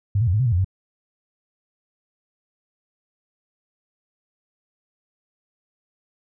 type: tone with pitch steps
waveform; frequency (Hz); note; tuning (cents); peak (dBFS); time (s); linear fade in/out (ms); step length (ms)
sine; 100.5 / 118.9 / 88.4 / 106.7 / 130.2 / 116.8 / 87.4 / 94.9; G2 / A#2 / F2 / G#2 / C3 / A#2 / F2 / F#2; +44 / +35 / +22 / +47 / -8 / +4 / +2 / +44; -16; 0.15-0.646; 5; 62
effects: none

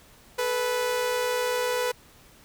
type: tone pair together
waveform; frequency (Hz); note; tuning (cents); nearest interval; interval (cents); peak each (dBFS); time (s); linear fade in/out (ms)
sawtooth; 433.7 / 493.9; A4 / B4; -25 / 0; major second; 225; -29 / -21; 0.38-1.92; 10
effects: pink hiss -54 dBFS RMS until 2.44 s

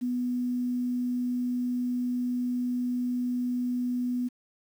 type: tone with quantisation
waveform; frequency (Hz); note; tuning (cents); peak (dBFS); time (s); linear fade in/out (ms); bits
sine; 246.9; B3; 0; -26; 0.01-4.29; 20; 9
effects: none

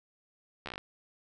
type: slowing click train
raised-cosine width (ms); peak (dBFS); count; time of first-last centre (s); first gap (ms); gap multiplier
0.3; -23; 8; 0.66-0.78; 13; 1.09
effects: none

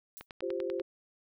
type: noise with exponential decay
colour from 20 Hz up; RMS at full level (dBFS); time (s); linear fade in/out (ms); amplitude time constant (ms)
violet; -42; 0.17-0.26; 0; 19
type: click train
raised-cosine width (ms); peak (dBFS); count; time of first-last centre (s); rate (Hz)
0.3; -27; 7; 0.21-0.798; 10.2
type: chord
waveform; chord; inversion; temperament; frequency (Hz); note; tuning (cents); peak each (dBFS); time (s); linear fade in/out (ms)
sine; F suspended second; none; just; 349.2 / 392.9 / 523.8; F4 / G4 / C5; 0 / +4 / +2; -36; 0.42-0.82; 10
effects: none

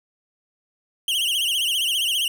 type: tone with vibrato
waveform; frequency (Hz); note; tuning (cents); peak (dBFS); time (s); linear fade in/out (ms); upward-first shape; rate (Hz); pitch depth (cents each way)
45% pulse; 3003; F#7; +25; -20; 1.08-2.28; 2; triangle; 15; 170
effects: 10-bit

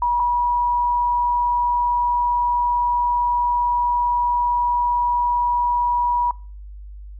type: tone pair in turn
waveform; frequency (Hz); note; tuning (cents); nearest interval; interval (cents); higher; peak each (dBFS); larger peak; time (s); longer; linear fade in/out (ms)
sine; 964 / 967.7; B5 / B5; -42 / -36; unison; 6; second; -16; neither; 0.02-0.2 / 0.2-6.31; second; 2
effects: noise-tail reverb RT60 0.4 s tail -24 dB re dry + added 50 Hz sine -34 dBFS peak until 7.19 s

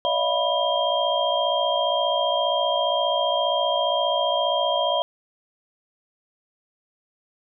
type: tone cluster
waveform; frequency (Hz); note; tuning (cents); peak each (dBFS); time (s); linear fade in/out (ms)
sine; 577 / 639 / 694 / 986 / 3206; D5 / D#5 / F5 / B5 / G7; -31 / +46 / -11 / -3 / +38; -26; 0.05-5.02; 0
effects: none

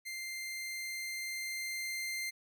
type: tone with level ramp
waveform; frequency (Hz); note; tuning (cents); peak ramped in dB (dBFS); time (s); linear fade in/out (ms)
sawtooth; 2093; C7; 0; -36 to -32; 0.05-2.31; 20
effects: none

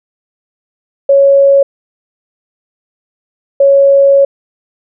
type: tone pair in turn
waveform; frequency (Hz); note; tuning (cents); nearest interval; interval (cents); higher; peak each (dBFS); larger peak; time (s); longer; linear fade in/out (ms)
sine; 554.4 / 554.4; C#5 / C#5; 0 / 0; unison; 0; neither; -3; neither; 1.09-1.63 / 3.6-4.25; second; 5
effects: none

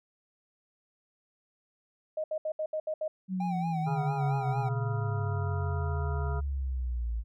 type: tone bursts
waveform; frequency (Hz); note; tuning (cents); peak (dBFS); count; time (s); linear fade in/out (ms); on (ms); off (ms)
sine; 622.3; D#5; 0; -29; 7; 2.17-3.08; 5; 70; 70
type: exponential sweep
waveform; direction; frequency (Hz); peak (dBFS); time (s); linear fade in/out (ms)
sine; down; 190 to 55; -29; 3.28-7.24; 50
type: tone with vibrato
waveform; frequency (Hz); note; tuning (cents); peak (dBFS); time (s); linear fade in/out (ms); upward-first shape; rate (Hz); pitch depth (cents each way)
triangle; 784; G5; 0; -31; 3.4-4.69; 5; sine; 4.4; 92
type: harmonic tone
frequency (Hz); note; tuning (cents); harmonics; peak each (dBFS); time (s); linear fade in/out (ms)
138.59; C#3; 0; 1 / 3 / 5 / 7 / 9 / 10; -35 / -40 / -42 / -43 / -45 / -45; 3.86-6.41; 20
effects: none

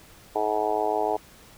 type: harmonic tone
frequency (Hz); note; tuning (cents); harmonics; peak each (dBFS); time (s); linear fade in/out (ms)
106.8; G#2; +49; 3 / 4 / 5 / 6 / 7 / 8 / 9; -35 / -28 / -36 / -29 / -28 / -29 / -36; 0.35-1.17; 10
effects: pink hiss -51 dBFS RMS until 1.57 s

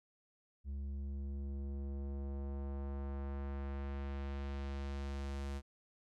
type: tone with low-pass filter sweep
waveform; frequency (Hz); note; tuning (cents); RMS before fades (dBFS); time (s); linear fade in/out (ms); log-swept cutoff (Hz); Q
square; 69.3; C#2; 0; -41; 0.64-5.62; 50; 150 to 9600; 0.77
effects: none

